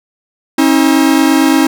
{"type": "tone pair together", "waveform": "45% pulse", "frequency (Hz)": [270, 318.8], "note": ["C#4", "D#4"], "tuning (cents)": [-45, 42], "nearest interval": "minor third", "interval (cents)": 287, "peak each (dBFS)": -10, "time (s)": [0.58, 1.67], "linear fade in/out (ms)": 5, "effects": []}